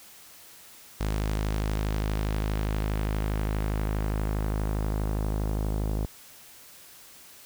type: tone with low-pass filter sweep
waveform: sawtooth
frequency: 52.4 Hz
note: G#1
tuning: 16 cents sharp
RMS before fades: -28 dBFS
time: 1-6.06 s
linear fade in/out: 10 ms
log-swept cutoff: 9600 to 710 Hz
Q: 0.77
effects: white hiss -50 dBFS RMS until 7.45 s